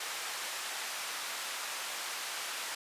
pink band-pass noise, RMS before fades -39 dBFS, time 0-2.75 s, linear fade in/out 5 ms, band 1000 to 11000 Hz, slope 12 dB/octave, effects resampled to 32000 Hz

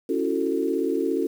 sine chord, F# minor seventh, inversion second, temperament just, 277.5 / 333 / 370 / 444 Hz, C#4 / E4 / F#4 / A4, +2 / +18 / 0 / +16 cents, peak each -27 dBFS, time 0.09-1.27 s, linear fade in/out 5 ms, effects 8-bit

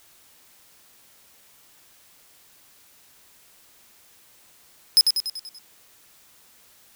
40% pulse tone with echo, 5100 Hz, D#8, 42 cents sharp, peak -10 dBFS, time 4.97-5.01 s, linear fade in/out 0 ms, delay 96 ms, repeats 6, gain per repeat -5 dB, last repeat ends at 5.586 s, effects white hiss -55 dBFS RMS until 6.95 s

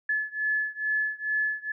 sine beating tone pair, 1719 / 1721.3 Hz, A6 / A6, -41 / -38 cents, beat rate 2.3 Hz, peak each -28 / -29 dBFS, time 0.09-1.72 s, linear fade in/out 5 ms, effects none

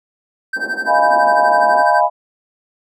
triangle tone with tremolo, 1557 Hz, G6, 12 cents flat, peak -14 dBFS, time 0.53-2.01 s, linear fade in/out 5 ms, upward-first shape sine, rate 12 Hz, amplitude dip 85%
pink band-pass noise, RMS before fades -31 dBFS, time 0.56-1.83 s, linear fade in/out 10 ms, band 220 to 880 Hz, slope 48 dB/octave
sine chord, F half-diminished seventh, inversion third, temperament equal with one note detuned, 622.3 / 695.2 / 830.6 / 987.8 Hz, Eb5 / F5 / Ab5 / Cb6, 0 / -8 / 0 / 0 cents, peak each -17 / -15 / -16 / -15 dBFS, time 0.86-2.1 s, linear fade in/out 50 ms
effects none

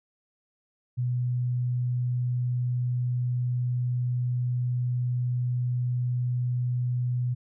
sine tone, 123.6 Hz, B2, 2 cents sharp, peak -24 dBFS, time 0.97-7.35 s, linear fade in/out 20 ms, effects none

